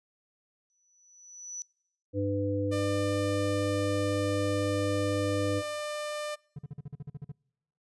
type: tone with exponential growth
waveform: sine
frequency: 5940 Hz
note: F#8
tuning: 6 cents sharp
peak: -34 dBFS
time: 0.7-1.62 s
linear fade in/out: 0 ms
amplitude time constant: 200 ms
type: harmonic tone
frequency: 100 Hz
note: G2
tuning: 35 cents sharp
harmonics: 1 / 3 / 5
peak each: -31 / -31 / -31 dBFS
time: 2.13-5.63 s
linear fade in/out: 50 ms
type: tone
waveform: sawtooth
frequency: 598 Hz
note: D5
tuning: 31 cents sharp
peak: -29 dBFS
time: 2.71-6.36 s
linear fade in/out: 20 ms
type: tone bursts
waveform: triangle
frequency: 144 Hz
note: D3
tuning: 34 cents flat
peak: -34 dBFS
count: 11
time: 6.56-7.319 s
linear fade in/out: 5 ms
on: 29 ms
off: 44 ms
effects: noise-tail reverb RT60 0.8 s tail -26 dB re dry + resampled to 24000 Hz